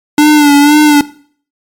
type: tone with vibrato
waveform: square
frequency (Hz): 293.7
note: D4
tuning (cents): 0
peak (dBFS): -3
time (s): 0.18-1.01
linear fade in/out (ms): 2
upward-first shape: sine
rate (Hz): 2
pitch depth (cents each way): 50
effects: noise-tail reverb RT60 0.5 s tail -18 dB re dry + MP3 96 kbps